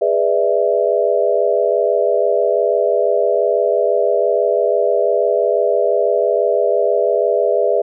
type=chord; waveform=sine; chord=E dominant seventh; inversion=first; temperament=just; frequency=412 / 494.4 / 593.3 / 659.3 Hz; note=G#4 / B4 / D5 / E5; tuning=-14 / +2 / +18 / 0 cents; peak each=-18 dBFS; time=0.01-7.82 s; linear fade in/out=10 ms; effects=none